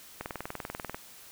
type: click train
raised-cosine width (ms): 0.5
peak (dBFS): -20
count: 16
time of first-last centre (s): 0.21-0.945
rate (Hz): 20.4
effects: white hiss -51 dBFS RMS until 1.31 s